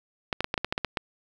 clicks, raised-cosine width 0.3 ms, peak -10 dBFS, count 10, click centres 0.328 / 0.406 / 0.444 / 0.541 / 0.578 / 0.646 / 0.725 / 0.779 / 0.847 / 0.972 s, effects 7-bit

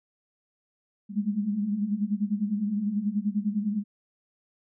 sine tone cluster, 200.1 / 209.7 / 220.2 Hz, G3 / G#3 / A3, +36 / +17 / +2 cents, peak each -29 / -28 / -33 dBFS, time 1.09-3.84 s, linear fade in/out 50 ms, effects none

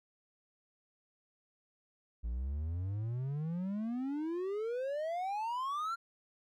triangle exponential sweep, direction up, 55 to 1396.9 Hz, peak -32 dBFS, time 2.23-5.96 s, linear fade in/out 20 ms, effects none

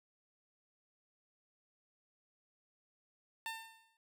15% pulse tone with exponential decay, 899 Hz, A5, 37 cents sharp, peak -31 dBFS, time 3.46-3.97 s, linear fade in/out 1 ms, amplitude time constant 110 ms, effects none

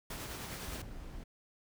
pink noise with tremolo, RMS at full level -42 dBFS, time 0.1-0.82 s, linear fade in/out 5 ms, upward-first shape sine, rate 9.8 Hz, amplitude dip 30%
brown noise, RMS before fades -45 dBFS, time 0.62-1.24 s, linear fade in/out 10 ms
effects none

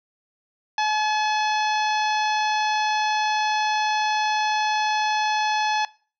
harmonic tone with a mistuned harmonic, 854 Hz, G#5, 48 cents sharp, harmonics 1 / 2 / 3 / 4 / 5 / 6 / 7, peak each -21 / -27 / -31 / -33 / -35 / -37 / -38 dBFS, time 0.78-5.85 s, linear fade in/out 2 ms, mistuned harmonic 6, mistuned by +15 cents, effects noise-tail reverb RT60 0.4 s tail -22 dB re dry

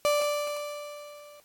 35% pulse tone with level ramp, 587.3 Hz, D5, in tune, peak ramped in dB -19 to -47 dBFS, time 0.05-1.4 s, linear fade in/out 0 ms, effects white hiss -62 dBFS RMS until 1.44 s + AAC 64 kbps

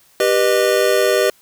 square chord, G augmented, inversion none, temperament just, 392 / 490 / 612.5 Hz, G4 / B4 / D#5, 0 / -14 / -27 cents, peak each -18 dBFS, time 0.2-1.3 s, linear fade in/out 2 ms, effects white hiss -53 dBFS RMS until 1.41 s

